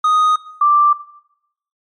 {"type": "tone pair in turn", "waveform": ["triangle", "sine"], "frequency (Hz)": [1244.5, 1176.8], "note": ["D#6", "D6"], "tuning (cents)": [0, 3], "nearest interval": "minor second", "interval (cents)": 97, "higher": "first", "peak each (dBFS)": [-9, -9], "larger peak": "neither", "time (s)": [[0.04, 0.36], [0.61, 0.93]], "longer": "neither", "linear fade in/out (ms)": 5, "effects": ["noise-tail reverb RT60 0.8 s tail -17 dB re dry", "MP3 48 kbps"]}